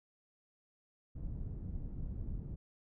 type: low-pass noise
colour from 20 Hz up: pink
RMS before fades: -41 dBFS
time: 1.15-2.56 s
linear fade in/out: 10 ms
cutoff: 160 Hz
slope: 12 dB/octave
effects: none